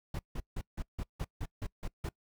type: noise bursts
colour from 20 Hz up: brown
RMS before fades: -36 dBFS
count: 10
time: 0.14-2.09 s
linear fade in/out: 5 ms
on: 51 ms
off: 160 ms
effects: noise-tail reverb RT60 0.1 s tail -23 dB re dry